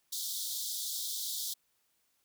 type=high-pass noise; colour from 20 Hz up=pink; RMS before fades=-37 dBFS; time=0.12-1.54 s; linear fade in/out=10 ms; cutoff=3400 Hz; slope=96 dB/octave; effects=white hiss -75 dBFS RMS until 2.24 s